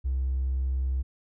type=tone with hard clipping; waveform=sine; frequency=65.41 Hz; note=C2; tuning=in tune; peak=-25 dBFS; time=0.04-1.03 s; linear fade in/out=20 ms; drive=1 dB; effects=none